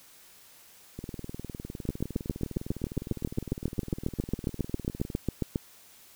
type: two click trains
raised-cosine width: 3 ms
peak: -14 / -24 dBFS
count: 28 / 82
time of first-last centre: 1.89-5.558 / 0.99-5.102 s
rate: 7.36 / 19.7 Hz
effects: white hiss -55 dBFS RMS until 6.15 s